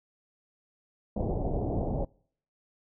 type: low-pass noise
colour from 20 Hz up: pink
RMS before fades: -30 dBFS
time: 1.16-2.05 s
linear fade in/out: 5 ms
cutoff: 770 Hz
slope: 48 dB/octave
effects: noise-tail reverb RT60 0.6 s tail -26 dB re dry